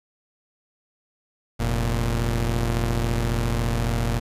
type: tone pair together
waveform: sawtooth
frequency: 43.65 / 116.54 Hz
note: F1 / A#2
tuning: 0 / 0 cents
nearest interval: octave + perfect fourth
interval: 1700 cents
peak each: -20 dBFS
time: 1.59-4.2 s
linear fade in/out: 20 ms
effects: resampled to 32000 Hz + 9-bit